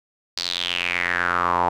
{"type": "tone with band-pass filter sweep", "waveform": "sawtooth", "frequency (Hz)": 88, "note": "F2", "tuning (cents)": 14, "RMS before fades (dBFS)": -23, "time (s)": [0.37, 1.69], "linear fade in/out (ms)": 5, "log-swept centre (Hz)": [4700, 860], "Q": 5.1, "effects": []}